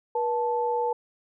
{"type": "tone pair together", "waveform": "sine", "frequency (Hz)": [481.5, 876], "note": ["B4", "A5"], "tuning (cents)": [-44, -8], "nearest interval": "minor seventh", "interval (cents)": 1036, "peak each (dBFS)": -26, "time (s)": [0.15, 0.93], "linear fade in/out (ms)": 5, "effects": []}